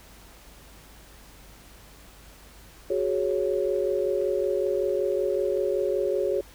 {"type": "chord", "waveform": "sine", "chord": "F# suspended second", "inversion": "none", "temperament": "equal", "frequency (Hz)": [370, 415.3, 554.4], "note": ["F#4", "G#4", "C#5"], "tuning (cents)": [0, 0, 0], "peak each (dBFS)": -27, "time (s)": [2.9, 6.41], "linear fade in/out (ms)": 5}
{"type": "click train", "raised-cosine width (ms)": 0.3, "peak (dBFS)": -36, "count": 12, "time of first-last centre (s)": [3.31, 5.799], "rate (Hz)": 4.42}
{"effects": ["added 50 Hz sine -51 dBFS peak until 6.54 s", "pink hiss -51 dBFS RMS until 6.54 s"]}